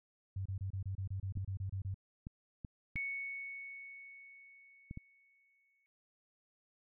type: tone bursts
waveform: sine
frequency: 96.2 Hz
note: G2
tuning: 32 cents flat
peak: -36 dBFS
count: 13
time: 0.36-1.944 s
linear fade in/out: 5 ms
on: 96 ms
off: 28 ms
type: clicks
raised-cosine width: 5 ms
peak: -31 dBFS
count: 6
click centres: 1.373 / 2.269 / 2.648 / 2.958 / 4.911 / 4.974 s
type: tone with exponential decay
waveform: sine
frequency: 2217 Hz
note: C#7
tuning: in tune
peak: -35 dBFS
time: 2.96-5.86 s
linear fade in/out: 0 ms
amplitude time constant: 630 ms
effects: none